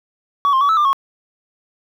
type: tone with pitch steps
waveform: sine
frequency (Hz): 1131 / 1057 / 1138 / 1308 / 1193 / 1096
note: C#6 / C6 / C#6 / E6 / D6 / C#6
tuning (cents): +34 / +17 / +45 / -14 / +27 / -20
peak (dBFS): -9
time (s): 0.45-0.93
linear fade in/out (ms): 0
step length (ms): 80
effects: tanh soft clip ceiling -11 dBFS + 8-bit